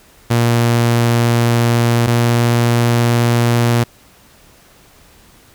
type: tone pair in turn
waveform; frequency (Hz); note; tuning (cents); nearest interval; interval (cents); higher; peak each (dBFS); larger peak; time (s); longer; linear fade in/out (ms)
sawtooth; 118 / 118.65; A#2 / A#2; +22 / +31; unison; 9; second; -7 / -7; neither; 0.3-2.07 / 2.07-3.84; neither; 10
effects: pink hiss -47 dBFS RMS until 5.54 s